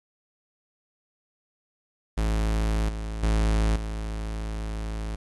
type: tone with level steps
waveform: 45% pulse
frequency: 53.9 Hz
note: A1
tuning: 35 cents flat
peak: -22 / -30 / -20 / -29 dBFS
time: 2.17-5.16 s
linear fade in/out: 10 ms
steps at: 2.89 / 3.23 / 3.76 s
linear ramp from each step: 2 ms
effects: resampled to 24000 Hz + 9-bit